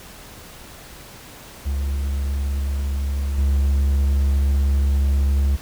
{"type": "tone with level steps", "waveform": "triangle", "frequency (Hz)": 69.3, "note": "C#2", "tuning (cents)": 0, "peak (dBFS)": [-18, -13], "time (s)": [1.65, 5.57], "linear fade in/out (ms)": 20, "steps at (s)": 3.38, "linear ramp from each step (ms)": 2, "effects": ["pink hiss -41 dBFS RMS until 5.61 s"]}